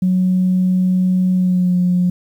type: tone with pitch glide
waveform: sine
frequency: 184.1 to 179.27 Hz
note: F#3 to F3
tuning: -8 to +46 cents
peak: -11 dBFS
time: 0.02-2.1 s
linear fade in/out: 5 ms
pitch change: -46 cents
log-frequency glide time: 1.34-1.75 s
effects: tanh soft clip ceiling -7 dBFS + 8-bit